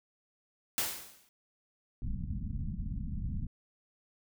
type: noise with exponential decay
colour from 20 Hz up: white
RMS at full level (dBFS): -29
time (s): 0.78-1.29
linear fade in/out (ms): 0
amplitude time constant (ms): 110
type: low-pass noise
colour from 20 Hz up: pink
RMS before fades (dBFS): -36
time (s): 2.02-3.47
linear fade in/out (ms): 2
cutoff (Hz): 230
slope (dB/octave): 48
effects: none